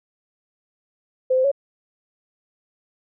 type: tone with pitch steps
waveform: sine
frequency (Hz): 515 / 518 / 558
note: C5 / C5 / C#5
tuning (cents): -28 / -17 / +11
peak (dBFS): -15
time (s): 1.3-1.516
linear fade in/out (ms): 10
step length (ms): 72
effects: none